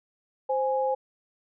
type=tone pair together; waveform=sine; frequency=523.3 / 830.7 Hz; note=C5 / G#5; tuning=0 / 0 cents; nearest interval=minor sixth; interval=800 cents; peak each=-25 / -27 dBFS; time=0.49-0.95 s; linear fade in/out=10 ms; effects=none